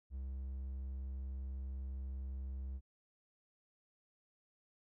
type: tone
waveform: triangle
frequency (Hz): 66.1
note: C2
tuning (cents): +18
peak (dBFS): -38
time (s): 0.1-2.81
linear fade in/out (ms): 50
effects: none